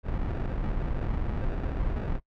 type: noise with sample-and-hold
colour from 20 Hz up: brown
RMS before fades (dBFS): -29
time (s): 0.03-2.2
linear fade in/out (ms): 50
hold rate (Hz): 1050
effects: noise-tail reverb RT60 0.1 s tail -23 dB re dry + low-pass 2000 Hz 12 dB/octave